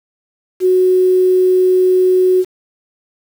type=tone with quantisation; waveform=sine; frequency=369.1 Hz; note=F#4; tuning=4 cents flat; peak=-8 dBFS; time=0.6-2.45 s; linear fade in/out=50 ms; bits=6; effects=none